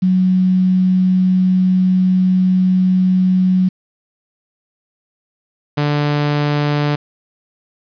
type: tone pair in turn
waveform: sine / sawtooth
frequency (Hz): 185 / 146.83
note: F#3 / D3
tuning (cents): 0 / 0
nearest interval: major third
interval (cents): 400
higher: first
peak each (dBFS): -10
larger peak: neither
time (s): 0.02-3.69 / 5.77-6.96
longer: first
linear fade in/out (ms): 10
effects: resampled to 11025 Hz + 7-bit